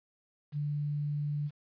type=tone with quantisation; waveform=sine; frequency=146.83 Hz; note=D3; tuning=in tune; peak=-30 dBFS; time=0.52-1.51 s; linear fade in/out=50 ms; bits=10; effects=resampled to 11025 Hz